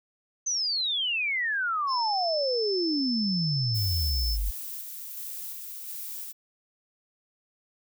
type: exponential sweep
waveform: sine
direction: down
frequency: 6272 to 43.65 Hz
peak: -25 dBFS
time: 0.46-4.51 s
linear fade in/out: 10 ms
type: tone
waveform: sine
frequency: 5274 Hz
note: E8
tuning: in tune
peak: -29 dBFS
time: 1.87-4.38 s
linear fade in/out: 50 ms
type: noise with tremolo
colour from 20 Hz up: violet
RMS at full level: -37 dBFS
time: 3.74-6.33 s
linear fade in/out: 20 ms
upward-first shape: square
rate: 1.4 Hz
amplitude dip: 25%
effects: none